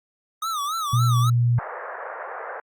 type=tone with vibrato; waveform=square; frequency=1232 Hz; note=D#6; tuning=17 cents flat; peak=-25 dBFS; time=0.42-1.3 s; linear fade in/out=5 ms; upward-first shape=sine; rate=3.6 Hz; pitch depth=150 cents each way
type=tone; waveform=sine; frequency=119.9 Hz; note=A#2; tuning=49 cents sharp; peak=-16 dBFS; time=0.93-1.59 s; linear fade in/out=5 ms
type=band-pass noise; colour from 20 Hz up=pink; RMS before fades=-34 dBFS; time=1.58-2.6 s; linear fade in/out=2 ms; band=470 to 1800 Hz; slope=48 dB/octave
effects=Opus 48 kbps